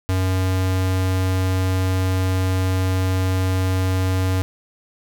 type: tone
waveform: square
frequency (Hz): 93.4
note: F#2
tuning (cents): +17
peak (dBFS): -18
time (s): 0.09-4.42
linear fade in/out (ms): 0
effects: none